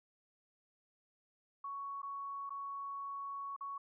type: tone with dropouts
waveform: sine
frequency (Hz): 1114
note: C#6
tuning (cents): +8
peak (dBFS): -40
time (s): 1.64-3.78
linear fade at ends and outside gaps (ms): 5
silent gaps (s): 2.019-2.029 / 2.495-2.504 / 3.564-3.608
effects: none